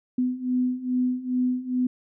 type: beating tone pair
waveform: sine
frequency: 250 / 252.4 Hz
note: B3 / B3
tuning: +21 / +38 cents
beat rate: 2.4 Hz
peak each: -27 / -24 dBFS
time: 0.18-1.87 s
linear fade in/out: 5 ms
effects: none